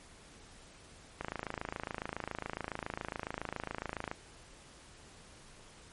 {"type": "click train", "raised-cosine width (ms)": 0.5, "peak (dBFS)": -21, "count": 80, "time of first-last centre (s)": [1.21, 4.114], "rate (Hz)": 27.2, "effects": ["pink hiss -56 dBFS RMS until 5.92 s", "MP3 48 kbps"]}